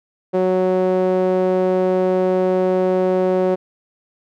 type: tone with band-pass filter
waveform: sawtooth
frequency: 185 Hz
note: F#3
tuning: in tune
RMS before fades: -17 dBFS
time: 0.33-3.56 s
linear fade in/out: 20 ms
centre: 470 Hz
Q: 2.9
effects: none